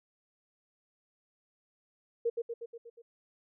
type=tone with echo; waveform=sine; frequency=466.2 Hz; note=A#4; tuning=in tune; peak=-26 dBFS; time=2.25-2.3 s; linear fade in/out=10 ms; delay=120 ms; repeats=6; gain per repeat=-4 dB; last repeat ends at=3.02 s; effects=none